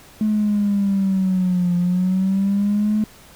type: linear two-way sweep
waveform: triangle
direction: down then up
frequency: 215.7 to 174.9 to 215.7 Hz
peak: -12 dBFS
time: 0.21-3.04 s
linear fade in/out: 2 ms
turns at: 1.76 s
effects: tanh soft clip ceiling -13 dBFS + pink hiss -46 dBFS RMS until 3.35 s